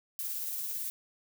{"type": "noise with tremolo", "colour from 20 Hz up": "violet", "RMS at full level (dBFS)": -35, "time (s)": [0.19, 0.9], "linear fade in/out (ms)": 0, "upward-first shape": "sine", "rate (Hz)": 18, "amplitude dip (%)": 25, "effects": []}